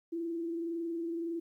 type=tone with frequency modulation; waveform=sine; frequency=335 Hz; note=E4; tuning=28 cents sharp; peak=-33 dBFS; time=0.12-1.4 s; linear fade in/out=10 ms; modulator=21.7 Hz; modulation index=0.34; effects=12-bit